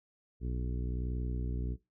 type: harmonic tone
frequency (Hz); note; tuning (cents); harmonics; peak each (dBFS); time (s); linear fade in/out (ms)
61.3; B1; -12; 1 / 2 / 3 / 4 / 5 / 6 / 7; -34 / -40 / -44 / -46 / -48 / -50 / -51; 0.4-1.77; 50
effects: noise-tail reverb RT60 0.2 s tail -17 dB re dry